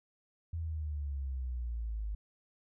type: exponential sweep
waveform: sine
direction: down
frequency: 84 to 51 Hz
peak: -34 dBFS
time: 0.53-2.15 s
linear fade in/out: 5 ms
effects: none